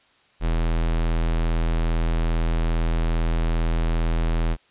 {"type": "tone", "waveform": "square", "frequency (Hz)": 41.2, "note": "E1", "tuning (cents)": 0, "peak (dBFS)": -20, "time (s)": [0.4, 4.57], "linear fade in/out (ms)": 50, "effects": ["white hiss -59 dBFS RMS until 4.7 s", "resampled to 8000 Hz"]}